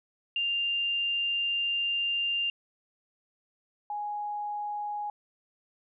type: tone pair in turn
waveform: sine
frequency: 2794 / 830.7 Hz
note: F7 / G#5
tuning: 0 / 0 cents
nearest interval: octave + major sixth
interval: 2100 cents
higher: first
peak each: -26 / -31 dBFS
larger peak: first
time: 0.36-2.5 / 3.9-5.1 s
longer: first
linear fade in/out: 2 ms
effects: none

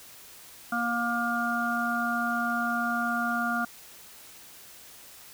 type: harmonic tone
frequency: 236.7 Hz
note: A#3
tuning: 27 cents sharp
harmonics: 1 / 3 / 5 / 6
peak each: -31 / -32 / -33 / -29 dBFS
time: 0.72-3.65 s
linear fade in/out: 5 ms
effects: white hiss -49 dBFS RMS until 5.33 s

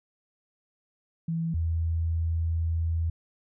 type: tone pair in turn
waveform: sine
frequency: 164.81 / 82.41 Hz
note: E3 / E2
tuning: 0 / 0 cents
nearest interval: octave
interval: 1200 cents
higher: first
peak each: -26 / -24 dBFS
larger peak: second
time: 1.28-1.54 / 1.54-3.1 s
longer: second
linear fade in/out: 5 ms
effects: none

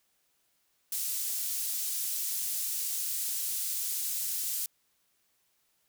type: high-pass noise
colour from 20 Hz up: pink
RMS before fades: -33 dBFS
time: 0.92-4.66 s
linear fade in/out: 2 ms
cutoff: 7900 Hz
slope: 12 dB/octave
effects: white hiss -73 dBFS RMS until 5.88 s

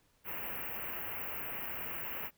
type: band-stop noise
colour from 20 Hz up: white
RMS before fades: -40 dBFS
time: 0.24-2.31 s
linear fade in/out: 50 ms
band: 2900 to 13000 Hz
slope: 96 dB/octave
effects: pink hiss -71 dBFS RMS until 2.37 s

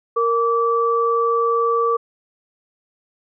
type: tone pair together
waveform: sine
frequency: 464.4 / 1158 Hz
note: A#4 / D6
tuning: -7 / -25 cents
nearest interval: octave + major third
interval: 1582 cents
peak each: -18 dBFS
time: 0.16-1.97 s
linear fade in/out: 10 ms
effects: none

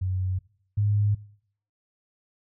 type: tone pair in turn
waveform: sine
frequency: 93.1 / 103.43 Hz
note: F#2 / G#2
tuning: +11 / -7 cents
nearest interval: major second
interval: 182 cents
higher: second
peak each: -24 / -20 dBFS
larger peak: second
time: 0.01-0.39 / 0.77-1.15 s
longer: neither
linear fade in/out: 10 ms
effects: noise-tail reverb RT60 0.6 s tail -21 dB re dry

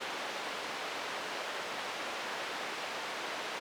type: band-pass noise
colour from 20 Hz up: pink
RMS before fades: -39 dBFS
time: 0-3.6 s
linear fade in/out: 20 ms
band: 510 to 3800 Hz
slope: 12 dB/octave
effects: none

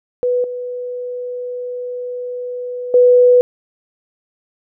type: tone with level steps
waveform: sine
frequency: 493.9 Hz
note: B4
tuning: in tune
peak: -13 / -22 / -6 dBFS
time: 0.23-3.41 s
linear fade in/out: 0 ms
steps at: 0.44 / 2.94 s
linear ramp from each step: 2 ms
effects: none

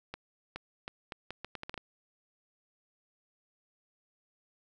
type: accelerating click train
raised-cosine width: 0.3 ms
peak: -23 dBFS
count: 11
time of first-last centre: 0.14-1.777 s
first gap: 420 ms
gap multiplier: 0.76
effects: none

